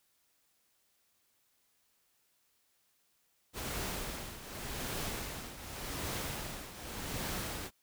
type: noise with tremolo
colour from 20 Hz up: pink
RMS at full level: -37 dBFS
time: 3.53-7.71 s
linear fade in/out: 50 ms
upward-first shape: triangle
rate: 0.86 Hz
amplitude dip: 75%
effects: white hiss -74 dBFS RMS until 7.82 s